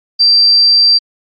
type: tone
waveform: sine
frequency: 4699 Hz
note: D8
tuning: in tune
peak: -5 dBFS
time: 0.19-0.99 s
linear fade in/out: 20 ms
effects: Opus 48 kbps